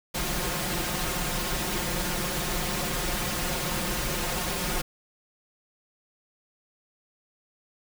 pink noise with comb filter, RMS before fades -29 dBFS, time 0.14-4.82 s, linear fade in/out 10 ms, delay 5.6 ms, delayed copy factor +0.8, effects none

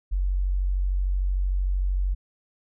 sine tone, 46.58 Hz, F#1, 12 cents sharp, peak -21 dBFS, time 0.11-2.15 s, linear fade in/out 20 ms, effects none

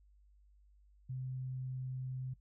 sine tone, 129.3 Hz, C3, 20 cents flat, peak -38 dBFS, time 1.09-2.34 s, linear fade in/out 10 ms, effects noise-tail reverb RT60 0.1 s tail -20 dB re dry + added 50 Hz sine -62 dBFS peak until 2.4 s

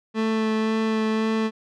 30% pulse tone with vibrato, 220 Hz, A3, in tune, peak -18 dBFS, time 0.14-1.51 s, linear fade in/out 50 ms, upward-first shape sine, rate 1.9 Hz, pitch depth 10 cents each way, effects low-pass 4000 Hz 12 dB/octave

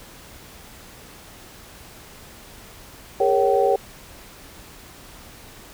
sine tone cluster, 404.2 / 463.6 / 553 / 766 Hz, G#4 / A#4 / C#5 / G5, -47 / -10 / -4 / -40 cents, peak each -21 dBFS, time 3.2-3.76 s, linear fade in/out 5 ms, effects pink hiss -44 dBFS RMS until 5.73 s

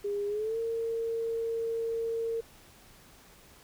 sine tone with pitch glide, 407.1 to 457 Hz, G#4 to A#4, -35 to -34 cents, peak -29 dBFS, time 0.04-2.41 s, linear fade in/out 10 ms, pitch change +201 cents, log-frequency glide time 0.27-0.58 s, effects pink hiss -56 dBFS RMS until 3.63 s

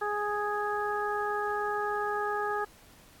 harmonic tone, 415.3 Hz, G#4, in tune, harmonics 1 / 2 / 3 / 4, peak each -33 / -33 / -34 / -36 dBFS, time 0.01-2.65 s, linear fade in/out 10 ms, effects pink hiss -57 dBFS RMS until 3.2 s + AAC 64 kbps

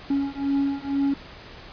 triangle beating tone pair, 277.2 / 279.3 Hz, C#4 / C#4, 0 / +13 cents, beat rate 2.1 Hz, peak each -23 dBFS, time 0.1-1.14 s, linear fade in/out 5 ms, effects pink hiss -43 dBFS RMS until 1.72 s + resampled to 11025 Hz

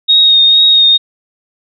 sine tone with vibrato, 3729 Hz, A#7, in tune, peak -4 dBFS, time 0.08-0.98 s, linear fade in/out 20 ms, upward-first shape triangle, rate 2.2 Hz, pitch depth 25 cents each way, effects none

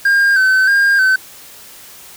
triangle tone with vibrato, 1568 Hz, G6, in tune, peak -7 dBFS, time 0.05-1.16 s, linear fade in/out 5 ms, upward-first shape square, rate 1.6 Hz, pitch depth 45 cents each way, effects white hiss -38 dBFS RMS until 2.16 s

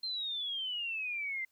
sine exponential sweep, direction down, 4186 to 2058 Hz, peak -34 dBFS, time 0.03-1.45 s, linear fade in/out 5 ms, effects white hiss -75 dBFS RMS until 1.51 s

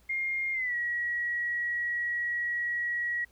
sine tone with pitch glide, 2124 to 1914.3 Hz, C7 to A#6, +25 to +45 cents, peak -28 dBFS, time 0.09-3.25 s, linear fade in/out 10 ms, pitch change -180 cents, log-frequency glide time 0.53-0.75 s, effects added 58 Hz sine -62 dBFS peak until 3.31 s + pink hiss -65 dBFS RMS until 3.31 s

